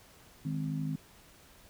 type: harmonic tone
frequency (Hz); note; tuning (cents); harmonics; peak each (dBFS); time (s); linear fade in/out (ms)
51.91; G#1; 0; 3 / 4 / 5; -33 / -41 / -37; 0.45-0.96; 5
effects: pink hiss -58 dBFS RMS until 1.69 s